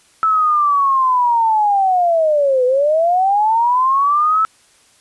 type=linear two-way sweep; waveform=sine; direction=down then up; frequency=1316 to 493.9 to 1316 Hz; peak=-11 dBFS; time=0.23-4.45 s; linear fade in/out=0 ms; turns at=2.65 s; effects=white hiss -52 dBFS RMS until 5 s + resampled to 24000 Hz